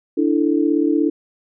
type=chord; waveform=sine; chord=D suspended second; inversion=none; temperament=just; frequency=293.7 / 330.4 / 440.5 Hz; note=D4 / E4 / A4; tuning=0 / +4 / +2 cents; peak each=-17 / -18 / -23 dBFS; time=0.17-1.1 s; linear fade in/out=10 ms; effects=none